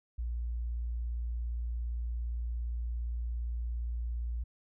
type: tone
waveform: sine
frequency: 58.7 Hz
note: A#1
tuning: 13 cents sharp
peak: -32 dBFS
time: 0.18-4.44 s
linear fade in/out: 10 ms
effects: none